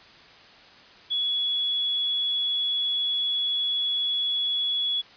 sine tone, 3378 Hz, G#7, 29 cents sharp, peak -23 dBFS, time 1.1-5.02 s, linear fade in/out 20 ms, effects white hiss -50 dBFS RMS until 5.16 s + resampled to 11025 Hz

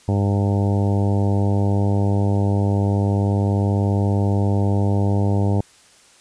harmonic tone, 100.3 Hz, G2, 40 cents sharp, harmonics 1 / 2 / 3 / 4 / 5 / 6 / 7 / 8 / 9, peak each -17 / -23 / -27 / -29 / -31 / -33 / -34 / -35 / -36 dBFS, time 0.08-5.61 s, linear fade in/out 5 ms, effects white hiss -51 dBFS RMS until 6.2 s + resampled to 22050 Hz

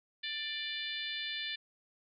harmonic tone, 590 Hz, D5, 8 cents sharp, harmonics 3 / 4 / 5 / 6 / 7 / 8, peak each -42 / -44 / -43 / -40 / -45 / -52 dBFS, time 0.23-1.56 s, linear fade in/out 10 ms, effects none

